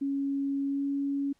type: tone with pitch glide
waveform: sine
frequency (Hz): 277.2 to 279.6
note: C#4 to C#4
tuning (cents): 0 to +15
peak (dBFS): -27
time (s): 0.01-1.33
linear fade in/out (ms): 10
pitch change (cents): +15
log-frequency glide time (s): 0.66-0.84
effects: pink hiss -70 dBFS RMS until 1.39 s + low-pass 10000 Hz 12 dB/octave